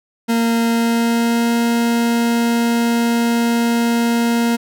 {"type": "tone with pitch glide", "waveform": "40% pulse", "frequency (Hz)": [230.9, 234], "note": ["A#3", "A#3"], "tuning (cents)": [-16, 7], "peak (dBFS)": -13, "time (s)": [0.28, 4.57], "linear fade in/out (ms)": 20, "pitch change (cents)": 23, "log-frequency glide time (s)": [0.65, 1.52], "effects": []}